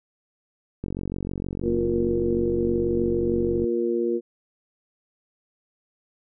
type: click train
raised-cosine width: 3 ms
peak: -17 dBFS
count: 131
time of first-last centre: 0.84-3.642 s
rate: 46.4 Hz
type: harmonic tone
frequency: 117.5 Hz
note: A#2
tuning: 14 cents sharp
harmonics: 2 / 3 / 4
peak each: -29 / -23 / -27 dBFS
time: 1.62-4.21 s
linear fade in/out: 50 ms
effects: none